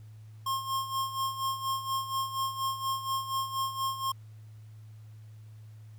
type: tone with tremolo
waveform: square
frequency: 1071 Hz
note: C6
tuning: 40 cents sharp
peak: -28 dBFS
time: 0.46-4.12 s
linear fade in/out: 5 ms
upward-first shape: sine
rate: 4.2 Hz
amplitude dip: 70%
effects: added 108 Hz sine -46 dBFS peak until 5.98 s + pink hiss -67 dBFS RMS until 5.98 s